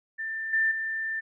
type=tone with level steps; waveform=sine; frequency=1784 Hz; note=A6; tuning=23 cents sharp; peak=-30 / -21 / -28 dBFS; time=0.18-1.21 s; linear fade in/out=20 ms; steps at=0.53 / 0.71 s; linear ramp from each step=5 ms; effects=none